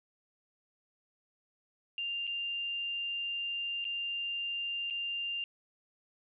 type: tone with dropouts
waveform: sine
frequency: 2793 Hz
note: F7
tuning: 1 cent flat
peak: -33 dBFS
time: 1.98-5.44 s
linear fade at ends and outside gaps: 1 ms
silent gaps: 2.269-2.275 / 3.843-3.851 / 4.901-4.907 s
effects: none